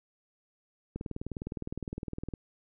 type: click train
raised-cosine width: 3 ms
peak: -23 dBFS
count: 28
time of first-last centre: 0.96-2.338 s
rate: 19.6 Hz
effects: none